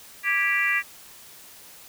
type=harmonic tone with a mistuned harmonic; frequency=392 Hz; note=G4; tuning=in tune; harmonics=3 / 4 / 5 / 6 / 7; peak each=-32 / -28 / -23 / -26 / -31 dBFS; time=0.23-0.83 s; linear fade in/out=50 ms; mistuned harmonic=4; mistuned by=+85 cents; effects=white hiss -47 dBFS RMS until 1.88 s